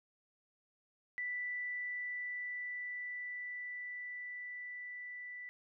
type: tone with level ramp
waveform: sine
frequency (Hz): 1975.5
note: B6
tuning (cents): 0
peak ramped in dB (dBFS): -36 to -44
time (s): 1.18-5.49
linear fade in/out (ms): 0
effects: none